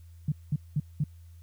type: tone bursts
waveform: sine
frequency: 148.7 Hz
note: D3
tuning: 22 cents sharp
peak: -23 dBFS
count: 4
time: 0.28-1.04 s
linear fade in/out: 5 ms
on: 40 ms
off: 200 ms
effects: added 84 Hz sine -47 dBFS peak until 1.42 s + white hiss -68 dBFS RMS until 1.42 s